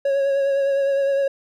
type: tone with vibrato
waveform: triangle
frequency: 552 Hz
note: C#5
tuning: 7 cents flat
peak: -15 dBFS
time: 0.05-1.28 s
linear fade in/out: 5 ms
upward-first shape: triangle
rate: 9.8 Hz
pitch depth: 28 cents each way
effects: none